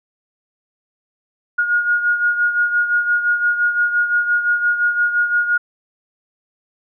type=beating tone pair; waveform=sine; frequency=1434 / 1439.8 Hz; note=F6 / F#6; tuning=+45 / -48 cents; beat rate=5.8 Hz; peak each=-15 / -22 dBFS; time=1.58-5.58 s; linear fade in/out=10 ms; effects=none